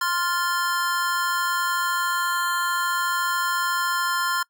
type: chord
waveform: square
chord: F major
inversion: second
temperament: just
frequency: 1047.7 / 1396.9 / 1746.1 Hz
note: C6 / F6 / A6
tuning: +2 / 0 / -14 cents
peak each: -26 / -26 / -31 dBFS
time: 0.01-4.43 s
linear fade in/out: 5 ms
effects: noise-tail reverb RT60 0.1 s tail -24 dB re dry